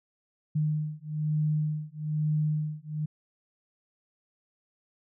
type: beating tone pair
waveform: sine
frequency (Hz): 152.1 / 153.2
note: D#3 / D#3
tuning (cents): -39 / -27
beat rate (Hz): 1.1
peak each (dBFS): -29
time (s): 0.55-3.06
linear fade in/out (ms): 10
effects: none